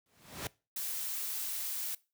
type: noise with exponential growth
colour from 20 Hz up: pink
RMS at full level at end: -35 dBFS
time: 0.06-0.47 s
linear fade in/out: 1 ms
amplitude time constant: 87 ms
type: noise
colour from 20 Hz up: blue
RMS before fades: -37 dBFS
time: 0.76-1.95 s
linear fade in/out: 5 ms
effects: noise-tail reverb RT60 0.3 s tail -22 dB re dry + high-pass 80 Hz 12 dB/octave

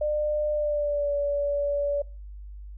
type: tone with pitch glide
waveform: sine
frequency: 600 to 573.6 Hz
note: D5 to D5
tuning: +37 to -41 cents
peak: -23 dBFS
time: 0.01-2.02 s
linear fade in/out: 5 ms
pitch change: -78 cents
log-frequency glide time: 0.52-1.13 s
effects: noise-tail reverb RT60 0.4 s tail -25 dB re dry + added 50 Hz sine -38 dBFS peak until 2.77 s

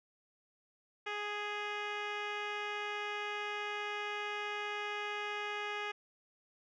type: tone with low-pass filter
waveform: 10% pulse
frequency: 415.3 Hz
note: G#4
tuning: in tune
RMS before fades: -39 dBFS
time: 1.06-5.92 s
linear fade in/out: 10 ms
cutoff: 3100 Hz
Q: 1.6
effects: none

